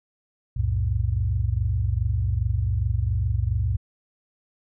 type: tone cluster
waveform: sine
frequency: 64.5 / 89.2 / 111.8 Hz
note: C2 / F2 / A2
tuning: -24 / +37 / +28 cents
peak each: -25 dBFS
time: 0.56-3.77 s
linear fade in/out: 10 ms
effects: none